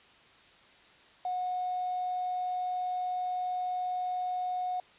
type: tone with hard clipping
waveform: triangle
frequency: 729 Hz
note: F#5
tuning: 26 cents flat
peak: -30 dBFS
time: 1.25-4.8 s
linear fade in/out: 2 ms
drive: 3 dB
effects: white hiss -58 dBFS RMS until 4.98 s + resampled to 8000 Hz